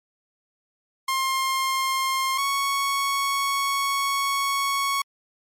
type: tone pair in turn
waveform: sawtooth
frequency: 1062 / 1108.6 Hz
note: C6 / C#6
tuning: +25 / 0 cents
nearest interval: minor second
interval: 75 cents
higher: second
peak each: -18 dBFS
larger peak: neither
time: 1.08-2.38 / 2.38-5.02 s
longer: second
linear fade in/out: 5 ms
effects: MP3 64 kbps